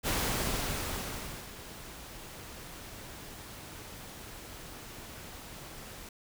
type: noise with ADSR envelope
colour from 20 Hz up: pink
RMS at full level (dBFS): -30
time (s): 0.03-6.09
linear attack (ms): 43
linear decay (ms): 1400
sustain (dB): -16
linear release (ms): 3
effects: none